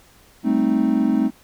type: chord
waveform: triangle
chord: A half-diminished seventh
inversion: third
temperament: equal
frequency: 196 / 220 / 261.6 / 311.1 Hz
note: G3 / A3 / C4 / Eb4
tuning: 0 / 0 / 0 / 0 cents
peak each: -24 / -18 / -18 / -20 dBFS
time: 0.43-1.31 s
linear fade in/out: 50 ms
effects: pink hiss -52 dBFS RMS until 1.43 s